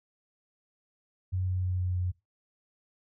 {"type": "tone with pitch steps", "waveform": "sine", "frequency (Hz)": [92.5, 91.91, 91.33, 90.75, 90.18], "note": ["F#2", "F#2", "F#2", "F#2", "F#2"], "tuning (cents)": [0, -11, -22, -33, -44], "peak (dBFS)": -27, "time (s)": [1.32, 2.12], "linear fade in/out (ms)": 20, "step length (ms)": 160, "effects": ["noise-tail reverb RT60 0.2 s tail -19 dB re dry"]}